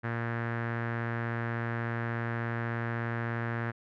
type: tone with low-pass filter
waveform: sawtooth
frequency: 116.54 Hz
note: A#2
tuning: in tune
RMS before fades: -33 dBFS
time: 0.03-3.72 s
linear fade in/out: 20 ms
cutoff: 1700 Hz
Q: 3.9
effects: none